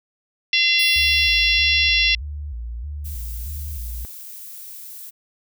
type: harmonic tone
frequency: 684 Hz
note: F5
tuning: 36 cents flat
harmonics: 3 / 4 / 5 / 6 / 7 / 8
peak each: -22 / -18 / -21 / -25 / -28 / -26 dBFS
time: 0.53-2.15 s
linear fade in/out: 2 ms
type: tone with exponential decay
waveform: 10% pulse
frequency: 4868 Hz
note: D#8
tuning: 39 cents flat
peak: -18 dBFS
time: 0.79-2.04 s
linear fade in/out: 5 ms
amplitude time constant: 270 ms
type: tone with vibrato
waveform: sine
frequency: 65.4 Hz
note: C2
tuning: in tune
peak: -27 dBFS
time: 0.96-4.05 s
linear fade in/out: 0 ms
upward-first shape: square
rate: 1.6 Hz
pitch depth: 200 cents each way
type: noise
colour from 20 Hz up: violet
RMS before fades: -37 dBFS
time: 3.04-5.11 s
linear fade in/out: 20 ms
effects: none